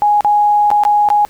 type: tone with dropouts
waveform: sine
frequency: 830.6 Hz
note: G#5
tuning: in tune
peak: -8 dBFS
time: 0.02-1.25 s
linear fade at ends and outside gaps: 0 ms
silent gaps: 0.208-0.247 / 0.704-0.714 / 0.836-0.851 / 1.088-1.102 s
effects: pink hiss -45 dBFS RMS until 1.29 s